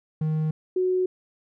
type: tone pair in turn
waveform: triangle / sine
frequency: 156 / 368.5 Hz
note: D#3 / F#4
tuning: +5 / -7 cents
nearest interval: octave + minor third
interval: 1488 cents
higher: second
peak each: -20 dBFS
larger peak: neither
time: 0.21-0.51 / 0.76-1.06 s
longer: neither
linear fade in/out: 5 ms
effects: none